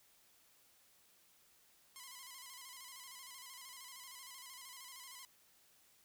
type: tone with vibrato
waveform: 5% pulse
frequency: 1030 Hz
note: C6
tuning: 28 cents flat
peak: -39 dBFS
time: 1.96-5.25 s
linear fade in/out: 0 ms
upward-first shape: square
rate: 13 Hz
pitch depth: 64 cents each way
effects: white hiss -69 dBFS RMS until 6.04 s